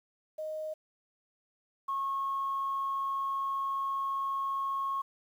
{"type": "tone pair in turn", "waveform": "sine", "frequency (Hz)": [622.3, 1091.3], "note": ["D#5", "C#6"], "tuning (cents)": [0, -27], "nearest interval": "minor seventh", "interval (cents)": 973, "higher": "second", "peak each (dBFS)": [-34, -29], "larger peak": "second", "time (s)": [[0.38, 0.74], [1.88, 5.02]], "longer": "second", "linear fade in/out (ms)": 10, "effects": ["tanh soft clip ceiling -25 dBFS", "10-bit"]}